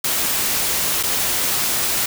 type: noise with dropouts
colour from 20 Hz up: white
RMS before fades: -20 dBFS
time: 0.04-2.06 s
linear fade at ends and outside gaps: 5 ms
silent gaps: 1.029-1.034 s
effects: none